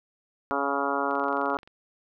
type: harmonic tone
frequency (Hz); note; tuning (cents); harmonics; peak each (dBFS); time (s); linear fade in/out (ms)
140; C#3; +18; 2 / 3 / 4 / 5 / 6 / 7 / 8 / 9 / 10; -33 / -33 / -33 / -33 / -33 / -33 / -33 / -33 / -33; 0.51-1.57; 0
type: click train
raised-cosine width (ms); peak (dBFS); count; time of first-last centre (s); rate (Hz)
0.3; -33; 14; 1.11-1.675; 23
effects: none